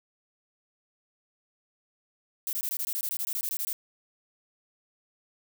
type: noise bursts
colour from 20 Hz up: violet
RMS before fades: -31 dBFS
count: 16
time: 2.47-3.729 s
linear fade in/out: 0 ms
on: 59 ms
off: 21 ms
effects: none